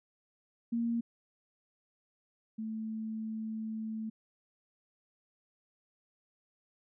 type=tone pair in turn; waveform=sine; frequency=233.1 / 220 Hz; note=A#3 / A3; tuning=0 / 0 cents; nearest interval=minor second; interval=100 cents; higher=first; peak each=-29 / -35 dBFS; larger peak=first; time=0.72-1.01 / 2.58-4.1 s; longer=second; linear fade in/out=10 ms; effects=none